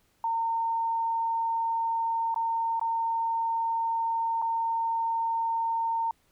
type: tone with dropouts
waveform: sine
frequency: 913 Hz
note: A#5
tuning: 36 cents flat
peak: -25 dBFS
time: 0.24-6.11 s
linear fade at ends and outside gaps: 2 ms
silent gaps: 2.344-2.36 / 2.796-2.813 / 4.418-4.422 s
effects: pink hiss -68 dBFS RMS until 6.31 s